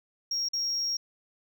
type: tone with dropouts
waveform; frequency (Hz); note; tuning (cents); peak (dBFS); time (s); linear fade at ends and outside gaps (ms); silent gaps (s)
sine; 5588; F8; 0; -25; 0.31-0.97; 5; 0.487-0.533
effects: tanh soft clip ceiling -25 dBFS